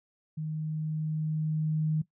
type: tone with level ramp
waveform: sine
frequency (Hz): 155.56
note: D#3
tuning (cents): 0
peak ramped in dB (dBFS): -31 to -24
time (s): 0.37-2.02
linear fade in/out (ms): 10
effects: noise-tail reverb RT60 0.1 s tail -17 dB re dry